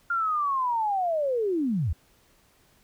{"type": "linear sweep", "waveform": "sine", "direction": "down", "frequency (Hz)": [1408, 64.4], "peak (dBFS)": -23, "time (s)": [0.1, 1.93], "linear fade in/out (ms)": 5, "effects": ["pink hiss -62 dBFS RMS until 2.83 s"]}